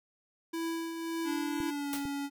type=tone with tremolo; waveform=square; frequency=330.3 Hz; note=E4; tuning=4 cents sharp; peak=-32 dBFS; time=0.53-1.71 s; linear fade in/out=10 ms; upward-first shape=triangle; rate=1.8 Hz; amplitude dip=50%
type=tone with pitch glide; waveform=square; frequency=291.3 to 282 Hz; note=D4 to C#4; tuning=-14 to +30 cents; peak=-34 dBFS; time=1.24-2.3 s; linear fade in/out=50 ms; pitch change=-56 cents; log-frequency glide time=1.66-1.94 s
type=clicks; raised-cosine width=3 ms; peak=-28 dBFS; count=2; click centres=1.603 / 2.054 s
type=noise with exponential decay; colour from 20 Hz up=white; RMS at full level=-35 dBFS; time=1.93-2.12 s; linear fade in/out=1 ms; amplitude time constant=41 ms
effects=none